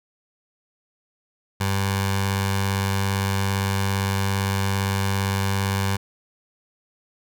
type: tone with notch filter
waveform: 15% pulse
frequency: 97.6 Hz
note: G2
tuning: 7 cents flat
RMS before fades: -23 dBFS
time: 1.6-5.97 s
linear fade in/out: 10 ms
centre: 300 Hz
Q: 0.69
effects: none